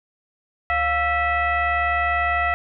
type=tone with frequency modulation; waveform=sine; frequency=1331 Hz; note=E6; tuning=16 cents sharp; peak=-18 dBFS; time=0.7-2.54 s; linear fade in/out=0 ms; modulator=629 Hz; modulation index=1.5; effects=none